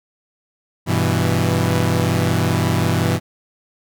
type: chord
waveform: sawtooth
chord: E minor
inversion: first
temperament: equal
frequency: 98 / 123.47 / 164.81 Hz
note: G2 / B2 / E3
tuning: 0 / 0 / 0 cents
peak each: -16 dBFS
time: 0.86-3.2 s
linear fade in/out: 50 ms
effects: none